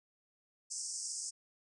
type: band-pass noise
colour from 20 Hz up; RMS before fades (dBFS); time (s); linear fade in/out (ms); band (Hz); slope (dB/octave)
white; -41; 0.7-1.31; 20; 5000 to 9000; 96
effects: none